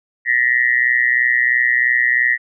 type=tone with amplitude modulation; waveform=sine; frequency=1900 Hz; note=A#6; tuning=33 cents sharp; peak=-8 dBFS; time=0.25-2.38 s; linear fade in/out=50 ms; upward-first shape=sine; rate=123 Hz; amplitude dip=100%; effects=none